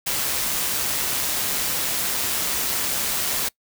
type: noise with amplitude modulation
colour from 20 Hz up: white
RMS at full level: -23 dBFS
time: 0.06-3.49 s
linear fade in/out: 10 ms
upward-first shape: sine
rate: 136 Hz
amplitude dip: 25%
effects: noise-tail reverb RT60 0.1 s tail -23 dB re dry